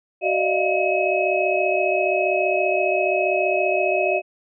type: tone cluster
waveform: sine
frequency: 375.1 / 595 / 630 / 696 / 2558 Hz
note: F#4 / D5 / D#5 / F5 / D#7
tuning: +24 / +22 / +21 / -6 / +47 cents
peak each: -24 dBFS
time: 0.21-4.22 s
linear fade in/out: 50 ms
effects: none